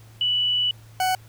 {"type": "tone pair in turn", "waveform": ["sine", "40% pulse"], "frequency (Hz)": [2960, 745.4], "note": ["F#7", "F#5"], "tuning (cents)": [0, 13], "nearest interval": "2 octaves", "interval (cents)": 2387, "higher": "first", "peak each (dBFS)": -19, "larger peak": "neither", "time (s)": [[0.21, 0.71], [1, 1.15]], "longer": "first", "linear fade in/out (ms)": 2, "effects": ["added 111 Hz sine -45 dBFS peak until 1.28 s", "pink hiss -54 dBFS RMS until 1.28 s"]}